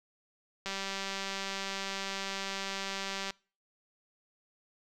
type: click train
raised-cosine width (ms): 0.2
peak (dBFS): -19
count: 517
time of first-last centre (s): 0.66-3.306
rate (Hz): 195
effects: noise-tail reverb RT60 0.4 s tail -26 dB re dry